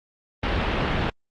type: low-pass noise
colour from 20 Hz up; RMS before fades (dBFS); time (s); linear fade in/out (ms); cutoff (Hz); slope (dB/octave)
pink; -24; 0.43-1.1; 5; 3400; 24
effects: Opus 32 kbps